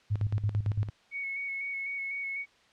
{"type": "tone with tremolo", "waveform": "sine", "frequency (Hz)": 103.83, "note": "G#2", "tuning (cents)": 0, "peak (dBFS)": -24, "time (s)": [0.1, 0.9], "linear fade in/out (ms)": 20, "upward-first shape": "square", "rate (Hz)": 8.9, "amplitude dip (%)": 75}
{"type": "tone with vibrato", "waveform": "sine", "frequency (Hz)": 2213, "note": "C#7", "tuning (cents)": -3, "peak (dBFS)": -32, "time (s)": [1.11, 2.46], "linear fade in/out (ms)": 50, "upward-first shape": "square", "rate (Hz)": 4, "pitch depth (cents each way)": 17}
{"effects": ["white hiss -62 dBFS RMS until 2.72 s", "low-pass 4000 Hz 12 dB/octave"]}